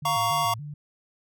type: tone with vibrato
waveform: sine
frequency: 128.4 Hz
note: C3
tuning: 32 cents flat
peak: -34 dBFS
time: 0.02-0.74 s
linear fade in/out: 5 ms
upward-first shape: square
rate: 3.5 Hz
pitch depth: 240 cents each way
type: chord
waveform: square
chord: Bb minor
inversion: second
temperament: just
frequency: 699.2 / 932.3 / 1118.8 Hz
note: F5 / Bb5 / Db6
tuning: +2 / 0 / +16 cents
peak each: -29 / -28 / -26 dBFS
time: 0.05-0.54 s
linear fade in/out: 5 ms
effects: none